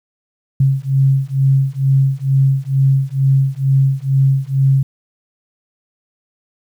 sine beating tone pair, 134.4 / 136.6 Hz, C3 / C#3, +47 / -25 cents, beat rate 2.2 Hz, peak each -14 dBFS, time 0.6-4.83 s, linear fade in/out 5 ms, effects 8-bit

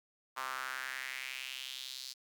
sawtooth tone with high-pass filter sweep, 130.81 Hz, C3, in tune, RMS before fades -42 dBFS, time 0.36-2.14 s, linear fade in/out 20 ms, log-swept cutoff 1100 to 4600 Hz, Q 3.3, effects none

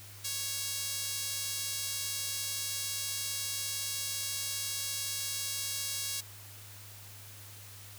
sawtooth tone with high-pass filter, 554.4 Hz, C#5, in tune, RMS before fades -36 dBFS, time 0.24-6.21 s, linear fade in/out 10 ms, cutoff 5100 Hz, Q 0.88, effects added 101 Hz sine -51 dBFS peak until 7.98 s + white hiss -51 dBFS RMS until 7.98 s

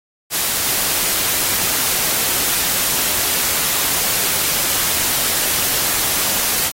white noise, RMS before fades -18 dBFS, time 0.3-6.72 s, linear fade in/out 50 ms, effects AAC 48 kbps

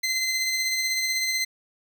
20% pulse tone with tremolo, 2061 Hz, C7, 27 cents flat, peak -17 dBFS, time 0.03-1.45 s, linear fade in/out 10 ms, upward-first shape sine, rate 16 Hz, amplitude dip 30%, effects none

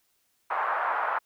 pink band-pass noise, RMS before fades -28 dBFS, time 0.5-1.19 s, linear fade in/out 10 ms, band 810 to 1400 Hz, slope 24 dB/octave, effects white hiss -71 dBFS RMS until 1.25 s

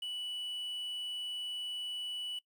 triangle tone with quantisation, 2960 Hz, F#7, in tune, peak -35 dBFS, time 0.02-2.39 s, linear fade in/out 5 ms, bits 10, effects noise-tail reverb RT60 0.1 s tail -21 dB re dry

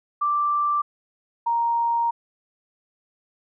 sine tone pair in turn, 1174.7 / 934.1 Hz, D6 / A#5, 0 / +3 cents, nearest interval major third, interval 397 cents, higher first, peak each -19 dBFS, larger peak neither, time 0.21-0.82 / 1.46-2.11 s, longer second, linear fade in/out 10 ms, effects none

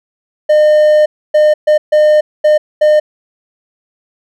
triangle tone bursts at uneven times, 607 Hz, D#5, 43 cents flat, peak -3 dBFS, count 6, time 0.49-1.06 / 1.34-1.54 / 1.67-1.78 / 1.92-2.21 / 2.44-2.58 / 2.81-3 s, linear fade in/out 10 ms, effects none

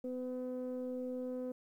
triangle ring-modulated tone, 126.5 Hz, B2, 42 cents sharp, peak -31 dBFS, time 0.04-1.52 s, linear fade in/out 5 ms, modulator 379 Hz, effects tanh soft clip ceiling -31 dBFS + 12-bit

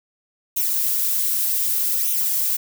violet noise with flanger, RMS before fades -21 dBFS, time 0.56-2.57 s, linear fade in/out 10 ms, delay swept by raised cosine 0.31 to 5.61 ms, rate 0.65 Hz, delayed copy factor +0.6, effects none

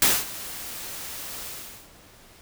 white noise with ADSR envelope, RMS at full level -17 dBFS, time 0.02-1.9 s, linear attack 3 ms, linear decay 220 ms, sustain -19 dB, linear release 420 ms, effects pink hiss -51 dBFS RMS until 2.41 s

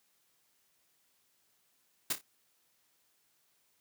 white noise with echo, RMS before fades -31 dBFS, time 2.1-2.13 s, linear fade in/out 5 ms, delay 28 ms, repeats 3, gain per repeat -9 dB, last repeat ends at 2.214 s, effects white hiss -73 dBFS RMS until 3.8 s + high-pass 80 Hz 12 dB/octave

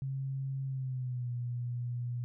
sine tone with pitch glide, 134.8 to 121.49 Hz, C#3 to B2, -48 to -28 cents, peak -33 dBFS, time 0.02-2.24 s, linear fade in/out 0 ms, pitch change -180 cents, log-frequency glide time 0.65-1.3 s, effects none

